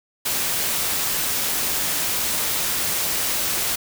white noise, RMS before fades -23 dBFS, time 0.25-3.76 s, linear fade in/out 10 ms, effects none

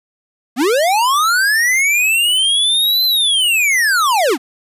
square linear two-way sweep, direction up then down, 219.3 to 4102 to 219.3 Hz, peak -12 dBFS, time 0.56-4.38 s, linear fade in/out 50 ms, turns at 3.05 s, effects resampled to 32000 Hz + 9-bit

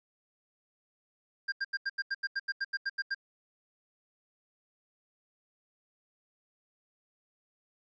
square tone bursts, 1597 Hz, G6, 32 cents sharp, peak -30 dBFS, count 14, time 1.48-3.147 s, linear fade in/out 10 ms, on 42 ms, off 83 ms, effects resampled to 16000 Hz + 11-bit

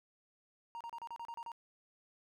triangle tone bursts, 932.3 Hz, A#5, in tune, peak -40 dBFS, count 9, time 0.75-1.518 s, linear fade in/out 0 ms, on 56 ms, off 33 ms, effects none

